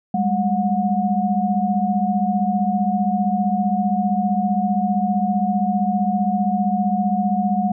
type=tone cluster; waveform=sine; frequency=194.1 / 209.4 / 727 Hz; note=G3 / G#3 / F#5; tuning=-17 / +15 / -31 cents; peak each=-21 dBFS; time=0.14-7.72 s; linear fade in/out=5 ms; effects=none